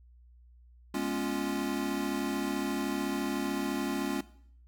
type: chord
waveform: square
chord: C# dominant seventh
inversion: second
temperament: equal with one note detuned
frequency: 207.7 / 243.4 / 277.2 / 349.2 Hz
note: G#3 / B3 / C#4 / E#4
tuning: 0 / -25 / 0 / 0 cents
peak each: -37 / -39 / -34 / -37 dBFS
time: 0.94-4.21 s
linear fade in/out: 5 ms
effects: noise-tail reverb RT60 0.6 s tail -17 dB re dry + added 60 Hz sine -54 dBFS peak until 4.67 s